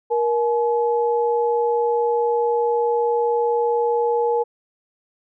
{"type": "tone pair together", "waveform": "sine", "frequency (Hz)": [472.3, 852], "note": ["A#4", "G#5"], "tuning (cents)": [23, 44], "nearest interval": "minor seventh", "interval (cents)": 1021, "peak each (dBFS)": [-18, -22], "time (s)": [0.1, 4.44], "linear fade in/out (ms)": 20, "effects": []}